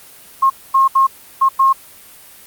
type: tone bursts at uneven times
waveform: sine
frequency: 1075 Hz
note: C6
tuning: 47 cents sharp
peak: -8 dBFS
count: 5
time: 0.42-0.5 / 0.74-0.88 / 0.95-1.07 / 1.41-1.49 / 1.59-1.73 s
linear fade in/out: 10 ms
effects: white hiss -41 dBFS RMS until 2.46 s + Opus 32 kbps